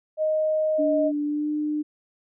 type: tone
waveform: sine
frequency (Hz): 622.3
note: D#5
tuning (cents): 0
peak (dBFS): -20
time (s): 0.17-1.12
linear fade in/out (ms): 50
type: tone with pitch glide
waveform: sine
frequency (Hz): 293.7 to 300.7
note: D4 to D4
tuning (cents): 0 to +41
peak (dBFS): -23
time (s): 0.78-1.83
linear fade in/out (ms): 20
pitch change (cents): +41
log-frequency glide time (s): 1.24-1.5
effects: none